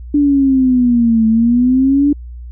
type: exponential two-way sweep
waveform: sine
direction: down then up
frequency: 293.7 to 220 to 293.1 Hz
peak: -8 dBFS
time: 0.14-2.13 s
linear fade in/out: 5 ms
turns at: 1.27 s
effects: added 60 Hz sine -27 dBFS peak until 2.51 s